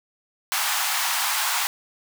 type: high-pass noise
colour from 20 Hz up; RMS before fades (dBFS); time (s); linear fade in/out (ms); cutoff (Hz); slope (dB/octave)
pink; -24; 0.52-1.67; 0; 780; 48
effects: none